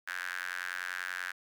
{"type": "tone with high-pass filter", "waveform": "sawtooth", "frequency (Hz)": 90.3, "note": "F#2", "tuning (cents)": -42, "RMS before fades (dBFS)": -38, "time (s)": [0.07, 1.32], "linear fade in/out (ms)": 10, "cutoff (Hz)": 1600, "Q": 6.7, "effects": []}